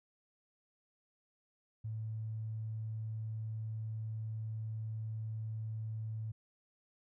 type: tone with tanh clipping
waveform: triangle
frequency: 110 Hz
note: A2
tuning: in tune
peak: -37 dBFS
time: 1.84-6.32 s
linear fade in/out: 10 ms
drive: 3 dB
effects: none